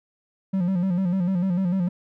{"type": "tone with vibrato", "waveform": "triangle", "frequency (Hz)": 183.3, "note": "F#3", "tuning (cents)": -16, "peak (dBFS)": -18, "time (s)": [0.53, 1.89], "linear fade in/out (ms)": 10, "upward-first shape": "square", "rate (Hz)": 6.7, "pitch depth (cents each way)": 80, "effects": []}